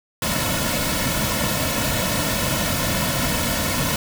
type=noise with comb filter; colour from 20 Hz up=pink; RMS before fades=-22 dBFS; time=0.22-3.96 s; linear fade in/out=2 ms; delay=2.5 ms; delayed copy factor=-0.75; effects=none